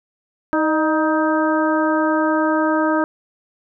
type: harmonic tone with a mistuned harmonic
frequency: 314.5 Hz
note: D#4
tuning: 19 cents sharp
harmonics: 1 / 2 / 3 / 4 / 5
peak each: -18 / -21 / -23 / -24 / -25 dBFS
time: 0.53-3.04 s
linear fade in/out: 0 ms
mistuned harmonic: 2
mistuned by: -41 cents
effects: none